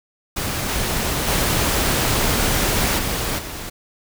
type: noise with level steps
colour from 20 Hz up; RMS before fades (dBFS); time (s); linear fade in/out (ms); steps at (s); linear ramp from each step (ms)
pink; -24 / -22 / -19 / -23 / -31; 0.36-3.7; 10; 0.68 / 1.27 / 2.98 / 3.38; 10
effects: none